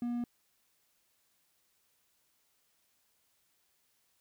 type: tone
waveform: triangle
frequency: 240 Hz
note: B3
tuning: 49 cents flat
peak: -30 dBFS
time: 0.02-0.24 s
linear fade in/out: 2 ms
effects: white hiss -74 dBFS RMS until 4.2 s